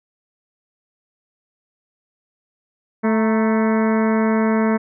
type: harmonic tone with a mistuned harmonic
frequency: 220 Hz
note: A3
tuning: in tune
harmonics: 1 / 2 / 3 / 4 / 5 / 6 / 7 / 8 / 9 / 10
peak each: -16 / -22 / -26 / -28 / -30 / -32 / -33 / -34 / -35 / -36 dBFS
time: 3.03-4.78 s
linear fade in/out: 20 ms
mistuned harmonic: 4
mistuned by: +79 cents
effects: none